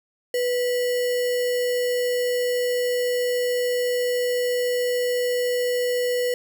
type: tone with sample-and-hold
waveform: sine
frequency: 493.1 Hz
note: B4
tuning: 3 cents flat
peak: -20 dBFS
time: 0.34-6.34 s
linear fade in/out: 2 ms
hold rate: 2450 Hz
effects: none